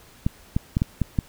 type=clicks; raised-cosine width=5 ms; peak=-8 dBFS; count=6; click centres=0.265 / 0.565 / 0.769 / 0.819 / 1.017 / 1.188 s; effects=pink hiss -51 dBFS RMS until 1.28 s